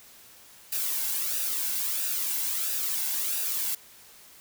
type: noise with flanger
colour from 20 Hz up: blue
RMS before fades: -29 dBFS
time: 0.72-3.75 s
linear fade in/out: 5 ms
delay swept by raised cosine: 0.92 to 1.67 ms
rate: 1.5 Hz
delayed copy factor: -0.55
effects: white hiss -52 dBFS RMS until 4.4 s